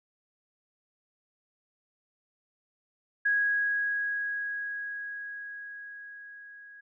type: tone with level ramp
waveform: sine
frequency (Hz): 1654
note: G#6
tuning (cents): -8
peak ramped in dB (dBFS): -22 to -47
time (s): 3.25-6.81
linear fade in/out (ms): 10
effects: none